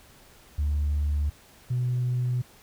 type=tone pair in turn; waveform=sine; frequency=73.42 / 124.23 Hz; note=D2 / B2; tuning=0 / +11 cents; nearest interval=major sixth; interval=911 cents; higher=second; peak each=-21 / -22 dBFS; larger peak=first; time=0.58-1.3 / 1.7-2.42 s; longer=neither; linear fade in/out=10 ms; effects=tanh soft clip ceiling -20 dBFS + pink hiss -54 dBFS RMS until 2.62 s